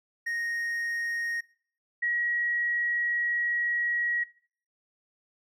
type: tone pair in turn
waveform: triangle / sine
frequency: 1864.7 / 1907.2 Hz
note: A#6 / A#6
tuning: 0 / +39 cents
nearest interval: unison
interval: 39 cents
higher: second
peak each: -27 / -25 dBFS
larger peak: second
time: 0.26-1.41 / 2.02-4.24 s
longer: second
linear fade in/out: 10 ms
effects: noise-tail reverb RT60 0.5 s tail -20 dB re dry